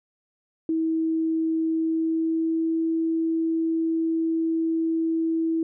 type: tone with pitch glide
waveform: sine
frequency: 322.7 to 326.1 Hz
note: E4 to E4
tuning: -37 to -19 cents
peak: -21 dBFS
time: 0.69-5.63 s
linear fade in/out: 2 ms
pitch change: +18 cents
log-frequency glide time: 1.69-2.84 s
effects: none